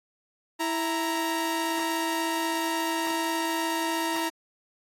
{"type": "tone pair together", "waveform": "sawtooth", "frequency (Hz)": [329.6, 932.3], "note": ["E4", "A#5"], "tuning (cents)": [0, 0], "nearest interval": "octave + tritone", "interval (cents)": 1800, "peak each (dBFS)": -25, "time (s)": [0.59, 4.3], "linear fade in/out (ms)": 20, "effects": ["AAC 48 kbps"]}